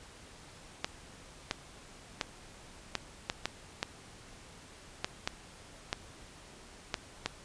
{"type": "clicks", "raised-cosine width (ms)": 0.2, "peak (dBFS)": -13, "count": 12, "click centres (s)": [0.845, 1.511, 2.212, 2.953, 3.299, 3.456, 3.829, 5.045, 5.275, 5.929, 6.942, 7.26], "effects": ["pink hiss -53 dBFS RMS until 7.44 s", "resampled to 22050 Hz"]}